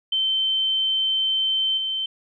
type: tone with level steps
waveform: sine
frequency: 3095 Hz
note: G7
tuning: 23 cents flat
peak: -19 / -23 dBFS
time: 0.12-2.06 s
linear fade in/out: 5 ms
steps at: 1.77 s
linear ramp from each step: 10 ms
effects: none